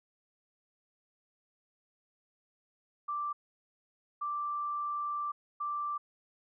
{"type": "tone bursts at uneven times", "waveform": "sine", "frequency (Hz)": 1174.7, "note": "D6", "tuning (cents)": 0, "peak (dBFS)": -32, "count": 3, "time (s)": [[3.08, 3.33], [4.21, 5.32], [5.6, 5.98]], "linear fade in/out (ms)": 10, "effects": []}